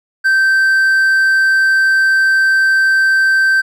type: tone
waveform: triangle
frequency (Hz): 1557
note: G6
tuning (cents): -12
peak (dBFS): -7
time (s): 0.24-3.62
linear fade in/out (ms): 20
effects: none